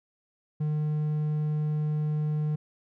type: tone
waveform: triangle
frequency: 151.7 Hz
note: D#3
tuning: 44 cents flat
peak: -23 dBFS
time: 0.6-2.56 s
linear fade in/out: 10 ms
effects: none

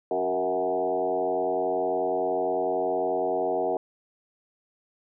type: tone with frequency modulation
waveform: sine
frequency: 555 Hz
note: C#5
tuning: 2 cents sharp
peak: -23 dBFS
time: 0.11-3.77 s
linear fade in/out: 2 ms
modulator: 89.1 Hz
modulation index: 2.5
effects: none

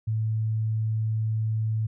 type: tone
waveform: sine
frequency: 110 Hz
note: A2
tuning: in tune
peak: -23 dBFS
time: 0.07-1.87 s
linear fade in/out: 10 ms
effects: none

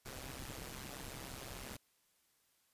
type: noise with amplitude modulation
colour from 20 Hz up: pink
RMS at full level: -44 dBFS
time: 0.05-1.77 s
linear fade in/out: 10 ms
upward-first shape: sine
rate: 132 Hz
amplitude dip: 80%
effects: white hiss -75 dBFS RMS until 2.73 s + resampled to 32000 Hz

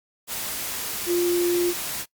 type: tone in noise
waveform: sine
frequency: 350 Hz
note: F4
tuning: 4 cents sharp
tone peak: -19 dBFS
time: 1.06-1.74 s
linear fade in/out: 50 ms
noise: white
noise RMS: -30 dBFS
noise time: 0.27-2.06 s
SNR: +8 dB
effects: noise-tail reverb RT60 0.1 s tail -21 dB re dry + Opus 48 kbps

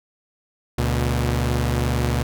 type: tone pair together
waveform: sawtooth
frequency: 71.45 / 120.4 Hz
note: D2 / B2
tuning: -47 / -44 cents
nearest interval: major sixth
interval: 903 cents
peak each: -18 dBFS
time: 0.78-2.23 s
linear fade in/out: 5 ms
effects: none

